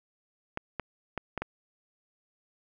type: clicks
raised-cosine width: 0.5 ms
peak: -17 dBFS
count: 5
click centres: 0.574 / 0.797 / 1.177 / 1.377 / 1.42 s
effects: none